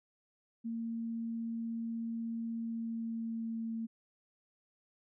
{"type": "tone with pitch glide", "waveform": "sine", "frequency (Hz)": [229.1, 226.3], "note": ["A#3", "A3"], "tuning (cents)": [-30, 49], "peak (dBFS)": -35, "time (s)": [0.64, 3.87], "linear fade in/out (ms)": 20, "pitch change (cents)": -21, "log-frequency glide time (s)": [2.54, 3.73], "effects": []}